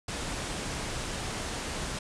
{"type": "low-pass noise", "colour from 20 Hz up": "pink", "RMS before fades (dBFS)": -35, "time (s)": [0.08, 1.99], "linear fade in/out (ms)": 5, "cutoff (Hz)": 9800, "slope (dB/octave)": 48, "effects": []}